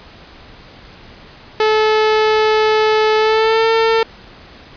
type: tone with pitch glide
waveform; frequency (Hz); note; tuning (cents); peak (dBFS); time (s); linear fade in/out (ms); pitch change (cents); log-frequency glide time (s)
sawtooth; 433 to 450.6; A4 to A4; -28 to +41; -7; 1.6-4.03; 2; +69; 3.17-3.66
effects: pink hiss -40 dBFS RMS until 4.76 s + resampled to 11025 Hz